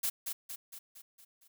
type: noise with echo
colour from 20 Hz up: blue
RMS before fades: -32 dBFS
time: 0.03-0.1 s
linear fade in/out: 10 ms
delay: 230 ms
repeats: 6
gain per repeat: -5 dB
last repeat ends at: 1.48 s
effects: none